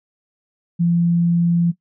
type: tone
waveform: sine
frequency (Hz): 171.1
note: F3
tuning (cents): -35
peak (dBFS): -13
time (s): 0.79-1.72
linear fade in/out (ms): 20
effects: noise-tail reverb RT60 0.1 s tail -17 dB re dry

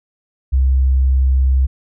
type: tone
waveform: sine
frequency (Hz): 65.9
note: C2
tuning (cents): +13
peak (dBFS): -9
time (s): 0.52-1.67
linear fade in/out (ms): 20
effects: tanh soft clip ceiling -6 dBFS

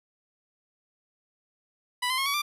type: tone with pitch steps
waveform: 15% pulse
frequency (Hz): 987.8 / 1033.3 / 1080.9 / 1130.8 / 1182.9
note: B5 / C6 / C#6 / C#6 / D6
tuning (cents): 0 / -22 / -44 / +34 / +12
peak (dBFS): -19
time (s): 2.02-2.42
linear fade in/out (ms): 10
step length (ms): 80
effects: resampled to 32000 Hz

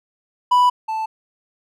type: tone pair in turn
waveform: triangle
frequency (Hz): 988 / 880.2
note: B5 / A5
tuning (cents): 0 / 0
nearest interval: major second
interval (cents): 200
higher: first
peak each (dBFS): -9 / -19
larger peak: first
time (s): 0.51-0.7 / 0.88-1.06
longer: first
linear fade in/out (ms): 10
effects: none

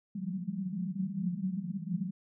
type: band-pass noise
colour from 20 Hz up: pink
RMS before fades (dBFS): -35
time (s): 0.15-2.11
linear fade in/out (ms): 10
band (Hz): 170 to 200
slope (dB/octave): 96
effects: none

